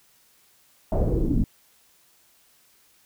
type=noise with low-pass filter sweep; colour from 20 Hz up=brown; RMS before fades=-22 dBFS; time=0.92-1.44 s; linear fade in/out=2 ms; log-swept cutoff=680 to 220 Hz; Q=4.1; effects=white hiss -60 dBFS RMS until 3.05 s